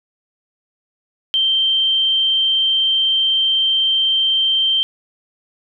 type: tone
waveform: sine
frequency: 3136 Hz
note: G7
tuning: in tune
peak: -13 dBFS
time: 1.34-4.83 s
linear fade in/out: 0 ms
effects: none